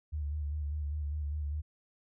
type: tone with vibrato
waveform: sine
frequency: 74.2 Hz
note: D2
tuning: 18 cents sharp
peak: -32 dBFS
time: 0.12-1.62 s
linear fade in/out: 20 ms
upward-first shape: square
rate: 5 Hz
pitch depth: 40 cents each way
effects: none